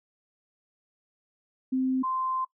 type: tone pair in turn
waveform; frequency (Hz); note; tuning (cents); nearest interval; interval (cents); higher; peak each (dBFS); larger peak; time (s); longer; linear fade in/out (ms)
sine; 260 / 1040; C4 / C6; -11 / -11; 2 octaves; 2400; second; -23 / -27; first; 1.72-2.03 / 2.03-2.45; second; 10
effects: noise-tail reverb RT60 0.1 s tail -18 dB re dry